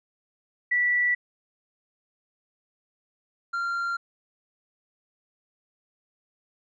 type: tone pair in turn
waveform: sine / triangle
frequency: 1958 / 1384.5 Hz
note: B6 / F6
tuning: -15 / -15 cents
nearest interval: tritone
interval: 600 cents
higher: first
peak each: -20 / -24 dBFS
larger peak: first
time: 0.71-1.15 / 3.53-3.97 s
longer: neither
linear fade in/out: 10 ms
effects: resampled to 16000 Hz